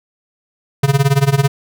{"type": "tone with tremolo", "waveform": "square", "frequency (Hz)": 138.9, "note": "C#3", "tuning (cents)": 4, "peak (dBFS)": -8, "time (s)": [0.83, 1.48], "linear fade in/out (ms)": 5, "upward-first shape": "sine", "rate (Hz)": 18, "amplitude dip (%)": 90, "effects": []}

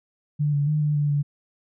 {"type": "tone with pitch steps", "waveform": "sine", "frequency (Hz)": [147.8, 143.7, 151.8, 149, 146.5, 144.6], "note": ["D3", "D3", "D#3", "D3", "D3", "D3"], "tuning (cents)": [11, -37, -42, 25, -4, -27], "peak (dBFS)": -19, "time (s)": [0.39, 1.23], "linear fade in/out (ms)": 20, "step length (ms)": 140, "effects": []}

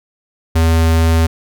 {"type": "tone", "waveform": "square", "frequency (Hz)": 81.7, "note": "E2", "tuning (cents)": -15, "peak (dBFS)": -10, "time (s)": [0.55, 1.27], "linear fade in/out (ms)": 10, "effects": []}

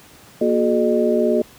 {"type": "tone cluster", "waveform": "sine", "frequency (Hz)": [235.9, 363.6, 425.2, 608], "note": ["A#3", "F#4", "G#4", "D#5"], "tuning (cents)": [21, -30, 41, -40], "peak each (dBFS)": -20, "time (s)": [0.41, 1.42], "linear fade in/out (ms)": 5, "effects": ["pink hiss -46 dBFS RMS until 1.58 s", "high-pass 60 Hz 12 dB/octave"]}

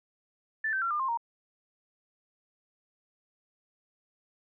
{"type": "tone with pitch steps", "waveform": "sine", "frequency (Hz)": [1760, 1550, 1365, 1202.1, 1058.7, 932.3], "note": ["A6", "G6", "F6", "D6", "C6", "A#5"], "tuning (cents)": [0, -20, -40, 40, 20, 0], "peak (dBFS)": -27, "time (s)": [0.64, 1.174], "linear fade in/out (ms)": 5, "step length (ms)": 89, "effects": []}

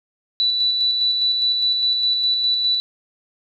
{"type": "tone with tremolo", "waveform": "sine", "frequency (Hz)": 3961, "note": "B7", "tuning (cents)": 4, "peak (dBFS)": -15, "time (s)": [0.4, 2.8], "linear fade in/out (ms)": 0, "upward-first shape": "square", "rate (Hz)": 4.9, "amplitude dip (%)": 30, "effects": []}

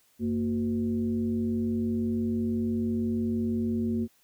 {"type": "tone with frequency modulation", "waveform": "sine", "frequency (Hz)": 230, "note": "A#3", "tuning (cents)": -23, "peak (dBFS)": -25, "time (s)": [0.19, 4.08], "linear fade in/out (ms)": 50, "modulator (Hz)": 138, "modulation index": 0.68, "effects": ["white hiss -65 dBFS RMS until 4.23 s"]}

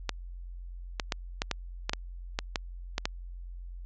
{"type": "clicks", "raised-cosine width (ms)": 0.2, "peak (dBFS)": -11, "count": 11, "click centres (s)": [0.093, 0.998, 1.122, 1.419, 1.513, 1.895, 1.934, 2.389, 2.558, 2.981, 3.055], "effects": ["added 44 Hz sine -39 dBFS peak until 3.85 s", "resampled to 16000 Hz"]}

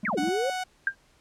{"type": "tone bursts", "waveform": "triangle", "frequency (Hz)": 208, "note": "G#3", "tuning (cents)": 3, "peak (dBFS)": -27, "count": 6, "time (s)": [0.03, 0.293], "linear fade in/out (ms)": 5, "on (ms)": 23, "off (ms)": 25}
{"type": "exponential two-way sweep", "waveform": "sine", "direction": "down then up", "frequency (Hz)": [2349, 277.1, 568], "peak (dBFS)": -25, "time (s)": [0.05, 0.5], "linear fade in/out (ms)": 2, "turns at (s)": 0.19}
{"type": "tone", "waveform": "sawtooth", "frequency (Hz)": 740, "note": "F#5", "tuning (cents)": 0, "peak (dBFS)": -25, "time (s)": [0.17, 0.64], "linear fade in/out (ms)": 10}
{"type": "tone with exponential decay", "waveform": "sine", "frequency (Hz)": 1594, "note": "G6", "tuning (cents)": 28, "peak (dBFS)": -17, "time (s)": [0.87, 0.95], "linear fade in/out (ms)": 2, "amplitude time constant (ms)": 16}
{"effects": ["pink hiss -62 dBFS RMS until 1.2 s", "low-pass 9000 Hz 12 dB/octave"]}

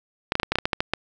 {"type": "clicks", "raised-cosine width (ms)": 0.3, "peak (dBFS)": -5, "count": 11, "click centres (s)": [0.321, 0.354, 0.399, 0.432, 0.52, 0.556, 0.586, 0.655, 0.732, 0.805, 0.936], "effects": []}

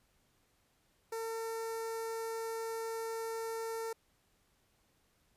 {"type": "tone with notch filter", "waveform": "sawtooth", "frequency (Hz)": 452, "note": "A4", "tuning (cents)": 47, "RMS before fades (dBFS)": -39, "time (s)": [1.12, 3.93], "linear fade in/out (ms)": 5, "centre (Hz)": 3100, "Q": 0.85, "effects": ["pink hiss -73 dBFS RMS until 5.36 s", "resampled to 32000 Hz"]}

